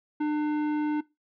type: tone with tanh clipping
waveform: sine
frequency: 300 Hz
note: D4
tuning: 37 cents sharp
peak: -26 dBFS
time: 0.2-1.01 s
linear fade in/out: 10 ms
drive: 13 dB
effects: noise-tail reverb RT60 0.2 s tail -19 dB re dry